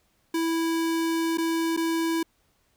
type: tone with dropouts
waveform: square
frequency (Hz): 329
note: E4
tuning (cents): -3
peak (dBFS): -24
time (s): 0.34-2.23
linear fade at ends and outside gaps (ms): 5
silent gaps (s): 1.374-1.382 / 1.766-1.773
effects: pink hiss -68 dBFS RMS until 2.76 s